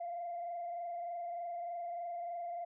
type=tone with frequency modulation; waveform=sine; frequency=693 Hz; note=F5; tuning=14 cents flat; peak=-37 dBFS; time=0-2.65 s; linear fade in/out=10 ms; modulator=23.3 Hz; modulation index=0.66; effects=tanh soft clip ceiling -34 dBFS